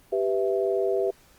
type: chord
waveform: sine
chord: E minor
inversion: first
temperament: equal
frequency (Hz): 392 / 493.9 / 659.3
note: G4 / B4 / E5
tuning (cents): 0 / 0 / 0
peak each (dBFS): -24 / -28 / -28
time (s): 0.12-1.11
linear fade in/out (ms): 10
effects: pink hiss -57 dBFS RMS until 1.38 s + Opus 24 kbps